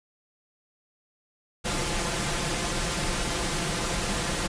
pink noise with comb filter, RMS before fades -28 dBFS, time 1.64-4.48 s, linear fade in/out 20 ms, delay 5.8 ms, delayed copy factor +0.55, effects resampled to 22050 Hz

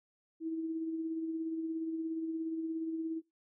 sine tone with tremolo, 323.9 Hz, E4, 30 cents flat, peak -32 dBFS, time 0.4-3.22 s, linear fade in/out 50 ms, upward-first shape sine, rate 17 Hz, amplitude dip 35%, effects noise-tail reverb RT60 0.2 s tail -20 dB re dry

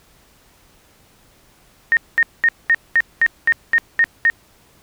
sine tone bursts, 1847 Hz, A#6, 16 cents flat, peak -10 dBFS, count 10, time 1.92-4.3 s, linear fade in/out 0 ms, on 49 ms, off 210 ms, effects pink hiss -53 dBFS RMS until 4.82 s

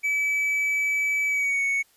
triangle tone with pitch glide, 2296 to 2220 Hz, D7 to C#7, -40 to +2 cents, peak -20 dBFS, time 0.03-1.83 s, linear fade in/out 20 ms, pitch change -58 cents, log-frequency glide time 1.27-1.63 s, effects white hiss -61 dBFS RMS until 1.96 s + resampled to 32000 Hz

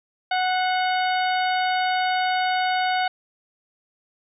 harmonic tone with a mistuned harmonic, 740 Hz, F#5, in tune, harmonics 1 / 2 / 3 / 4 / 5 / 6, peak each -21 / -27 / -31 / -33 / -35 / -37 dBFS, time 0.31-3.08 s, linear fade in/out 5 ms, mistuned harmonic 3, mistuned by -34 cents, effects none

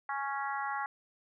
harmonic tone, 277.2 Hz, C#4, in tune, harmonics 3 / 4 / 5 / 6 / 7, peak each -36 / -38 / -40 / -42 / -43 dBFS, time 0.09-0.86 s, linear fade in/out 2 ms, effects none

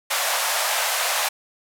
pink band-pass noise, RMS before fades -23 dBFS, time 0.1-1.29 s, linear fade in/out 10 ms, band 580 to 15000 Hz, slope 48 dB/octave, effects none

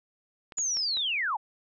clicks, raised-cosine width 0.3 ms, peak -27 dBFS, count 4, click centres 0.522 / 0.585 / 0.77 / 0.971 s
sine linear sweep, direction down, 6990 to 770 Hz, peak -26 dBFS, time 0.57-1.37 s, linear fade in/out 10 ms
effects none

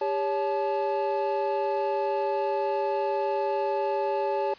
triangle tone cluster, 399.5 / 560 / 867 Hz, G4 / C#5 / A5, +33 / +18 / -26 cents, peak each -27 dBFS, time 0.01-4.54 s, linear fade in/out 5 ms, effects white hiss -50 dBFS RMS until 4.58 s + resampled to 11025 Hz

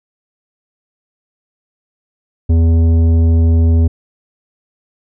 sine tone with tanh clipping, 82.41 Hz, E2, in tune, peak -9 dBFS, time 2.49-3.88 s, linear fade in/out 10 ms, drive 11 dB, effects none

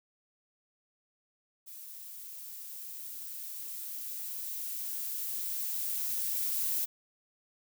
violet noise with level ramp, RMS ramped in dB -47 to -31 dBFS, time 1.66-6.86 s, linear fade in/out 20 ms, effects none

